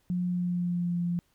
sine tone with pitch glide, 178.7 to 173.71 Hz, F3 to F3, +40 to -9 cents, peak -26 dBFS, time 0.1-1.19 s, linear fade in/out 0 ms, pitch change -49 cents, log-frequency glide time 0.26-0.98 s, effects pink hiss -70 dBFS RMS until 1.34 s

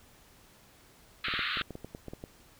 pink band-pass noise, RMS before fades -33 dBFS, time 1.24-1.62 s, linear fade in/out 2 ms, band 1200 to 4200 Hz, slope 96 dB/octave
clicks, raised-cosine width 2 ms, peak -27 dBFS, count 12, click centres 1.284 / 1.339 / 1.392 / 1.572 / 1.612 / 1.707 / 1.754 / 1.846 / 1.949 / 2.083 / 2.135 / 2.239 s
effects pink hiss -59 dBFS RMS until 2.59 s

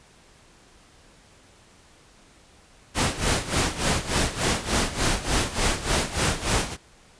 pink noise with tremolo, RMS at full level -21 dBFS, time 2.94-6.77 s, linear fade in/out 50 ms, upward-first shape sine, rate 3.4 Hz, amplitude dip 80%, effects pink hiss -54 dBFS RMS until 7.19 s + resampled to 22050 Hz

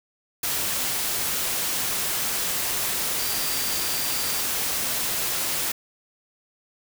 sine tone in noise, 4722 Hz, D8, 9 cents sharp, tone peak -34 dBFS, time 3.19-4.41 s, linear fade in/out 5 ms, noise white, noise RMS -26 dBFS, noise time 0.43-5.72 s, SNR -11 dB, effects none

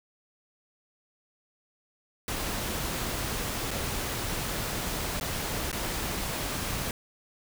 pink noise with dropouts, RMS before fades -32 dBFS, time 2.28-6.91 s, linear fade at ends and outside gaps 1 ms, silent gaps 3.708-3.713 / 5.199-5.21 / 5.716-5.728 s, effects none

